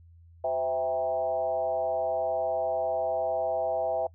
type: tone with frequency modulation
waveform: sine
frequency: 656 Hz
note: E5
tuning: 9 cents flat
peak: -25 dBFS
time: 0.44-4.07 s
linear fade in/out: 5 ms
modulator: 141 Hz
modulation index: 0.95
effects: noise-tail reverb RT60 0.1 s tail -25 dB re dry + added 84 Hz sine -51 dBFS peak until 4.14 s